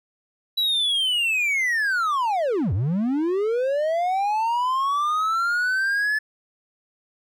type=linear two-way sweep; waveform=triangle; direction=down then up; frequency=3951 to 82.41 to 1739 Hz; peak=-18 dBFS; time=0.57-6.19 s; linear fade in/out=10 ms; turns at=2.73 s; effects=none